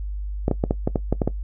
clicks, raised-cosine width 2 ms, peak -6 dBFS, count 9, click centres 0.481 / 0.513 / 0.639 / 0.709 / 0.875 / 0.958 / 1.126 / 1.218 / 1.276 s, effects noise-tail reverb RT60 0.1 s tail -18 dB re dry + added 50 Hz sine -26 dBFS peak until 1.43 s

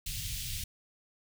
pink band-stop noise, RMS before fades -37 dBFS, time 0.06-0.64 s, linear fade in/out 5 ms, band 130 to 2700 Hz, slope 24 dB/octave, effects none

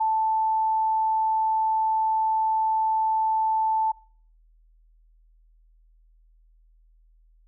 sine tone, 880 Hz, A5, in tune, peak -20 dBFS, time 0-3.92 s, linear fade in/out 10 ms, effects noise-tail reverb RT60 0.5 s tail -24 dB re dry + added 40 Hz sine -55 dBFS peak until 7.47 s

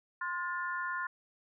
sine chord, F major, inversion second, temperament equal with one note detuned, 1046.5 / 1428.7 / 1760 Hz, C6 / F6 / A6, 0 / +39 / 0 cents, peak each -37 / -37 / -39 dBFS, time 0.21-1.07 s, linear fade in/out 5 ms, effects none

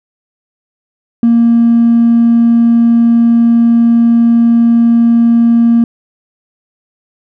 sine tone with hard clipping, 233.1 Hz, A#3, in tune, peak -5 dBFS, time 1.23-5.84 s, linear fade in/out 2 ms, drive 1 dB, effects none

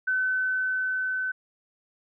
sine tone with level ramp, 1517 Hz, F#6, 43 cents sharp, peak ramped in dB -22 to -26 dBFS, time 0.07-1.32 s, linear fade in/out 10 ms, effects none

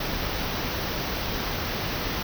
pink band-stop noise, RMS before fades -29 dBFS, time 0-2.23 s, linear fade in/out 5 ms, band 6000 to 13000 Hz, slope 96 dB/octave, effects none

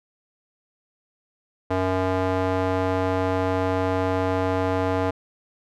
square tone with band-pass filter, 93.2 Hz, F#2, 13 cents sharp, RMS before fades -23 dBFS, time 1.7-5.11 s, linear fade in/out 10 ms, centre 670 Hz, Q 0.98, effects none

